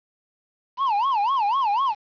triangle tone with vibrato, 944 Hz, A#5, 22 cents sharp, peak -17 dBFS, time 0.77-1.95 s, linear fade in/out 50 ms, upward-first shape sine, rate 4 Hz, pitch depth 280 cents each way, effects resampled to 11025 Hz + 8-bit

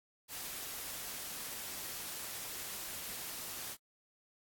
white noise, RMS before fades -43 dBFS, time 0.28-3.77 s, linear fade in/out 50 ms, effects AAC 64 kbps

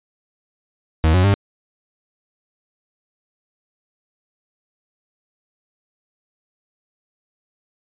40% pulse tone with pitch steps, 79.5 / 91.7 / 99.9 Hz, D#2 / F#2 / G2, +38 / -15 / +33 cents, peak -11 dBFS, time 1.04-1.34 s, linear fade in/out 0 ms, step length 100 ms, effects resampled to 8000 Hz

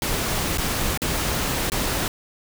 pink noise with dropouts, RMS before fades -24 dBFS, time 0.02-2.08 s, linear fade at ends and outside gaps 1 ms, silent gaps 0.574-0.582 / 0.975-1.018 / 1.699-1.719 s, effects none

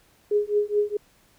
sine tone with tremolo, 415.1 Hz, G#4, 1 cent flat, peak -16 dBFS, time 0.31-0.97 s, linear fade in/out 5 ms, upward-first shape triangle, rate 4.7 Hz, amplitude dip 100%, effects pink hiss -60 dBFS RMS until 1.38 s

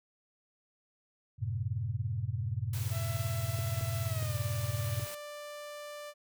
sine chord, F# diminished, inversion none, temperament equal, 92.5 / 110 / 130.81 Hz, F#2 / A2 / C3, 0 / 0 / 0 cents, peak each -37 / -34 / -37 dBFS, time 1.38-5.07 s, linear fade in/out 50 ms
white noise, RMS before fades -44 dBFS, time 2.73-5.15 s, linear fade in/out 5 ms
sawtooth tone with pitch glide, 666 to 589.9 Hz, E5 to D5, +18 to +8 cents, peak -38 dBFS, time 2.9-6.14 s, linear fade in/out 50 ms, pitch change -210 cents, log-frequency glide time 4.05-4.38 s
clicks, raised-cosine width 2 ms, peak -33 dBFS, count 4, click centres 3.589 / 3.811 / 4.227 / 4.997 s
effects none

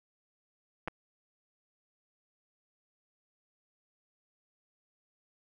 clicks, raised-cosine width 0.5 ms, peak -21 dBFS, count 2, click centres 0.876 / 0.882 s, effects none

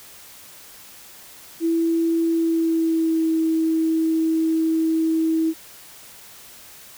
sine tone with pitch glide, 330.8 to 322.3 Hz, E4 to E4, +6 to -39 cents, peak -17 dBFS, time 1.6-5.54 s, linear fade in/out 50 ms, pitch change -45 cents, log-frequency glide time 2.28-3.34 s, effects white hiss -44 dBFS RMS until 6.97 s

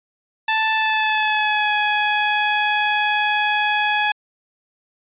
15% pulse tone with pitch glide, 880 to 839.8 Hz, A5 to G#5, 0 to +19 cents, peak -10 dBFS, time 0.48-4.12 s, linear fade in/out 5 ms, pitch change -81 cents, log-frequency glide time 0.74-1.73 s, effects resampled to 8000 Hz

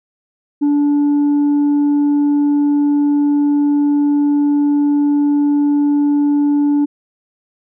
sine tone, 290 Hz, D4, 22 cents flat, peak -8 dBFS, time 0.61-6.86 s, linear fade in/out 20 ms, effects tanh soft clip ceiling -10 dBFS

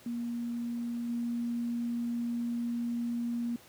sine tone with level steps, 236.7 Hz, A#3, 27 cents sharp, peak -32 / -30 dBFS, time 0.06-3.56 s, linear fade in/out 2 ms, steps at 1.08 s, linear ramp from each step 20 ms, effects pink hiss -56 dBFS RMS until 3.68 s + high-pass 100 Hz 12 dB/octave

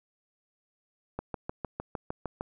click train, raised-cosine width 1 ms, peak -19 dBFS, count 9, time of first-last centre 1.19-2.41 s, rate 6.56 Hz, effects none

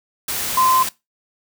sine tone in noise, 1035 Hz, C6, 19 cents flat, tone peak -13 dBFS, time 0.57-0.83 s, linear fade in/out 5 ms, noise white, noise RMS -24 dBFS, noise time 0.28-0.89 s, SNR +8 dB, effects noise-tail reverb RT60 0.2 s tail -19 dB re dry

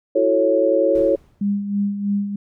sine chord, F# minor seventh, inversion third, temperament equal with one note detuned, 329.6 / 370 / 440 / 552.1 Hz, E4 / F#4 / A4 / C#5, 0 / 0 / 0 / -7 cents, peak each -21 / -22 / -21 / -16 dBFS, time 0.15-1.16 s, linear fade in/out 10 ms
brown noise with exponential decay, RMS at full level -34 dBFS, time 0.95-1.69 s, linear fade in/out 2 ms, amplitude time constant 160 ms
sine tone with tremolo, 202 Hz, G#3, 48 cents flat, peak -16 dBFS, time 1.41-2.36 s, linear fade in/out 5 ms, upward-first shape sine, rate 3.1 Hz, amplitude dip 60%
effects none

